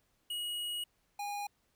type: tone pair in turn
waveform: square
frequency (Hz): 2900 / 817.8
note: F#7 / G#5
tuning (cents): -35 / -27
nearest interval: octave + minor seventh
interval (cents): 2192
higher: first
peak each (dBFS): -36 / -37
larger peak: first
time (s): 0.3-0.84 / 1.19-1.47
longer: first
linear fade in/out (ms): 5
effects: pink hiss -75 dBFS RMS until 1.75 s